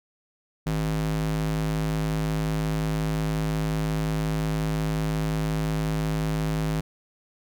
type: tone with high-pass filter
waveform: square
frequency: 52.8 Hz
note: G#1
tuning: 29 cents sharp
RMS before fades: -26 dBFS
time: 0.66-6.81 s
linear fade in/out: 10 ms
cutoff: 110 Hz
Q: 8.3
effects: none